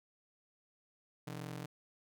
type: ring-modulated tone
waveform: sawtooth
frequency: 149 Hz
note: D3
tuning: 25 cents sharp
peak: -35 dBFS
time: 1.27-1.66 s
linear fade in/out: 0 ms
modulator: 21.8 Hz
effects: none